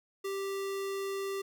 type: tone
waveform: square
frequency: 392 Hz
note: G4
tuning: in tune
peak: -34 dBFS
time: 0.24-1.42 s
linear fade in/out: 10 ms
effects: none